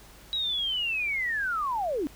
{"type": "linear sweep", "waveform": "sine", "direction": "down", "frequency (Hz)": [3884, 261.6], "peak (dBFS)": -26, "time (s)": [0.33, 2.07], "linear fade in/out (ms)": 0, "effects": ["added 50 Hz sine -51 dBFS peak until 2.15 s", "pink hiss -52 dBFS RMS until 2.15 s"]}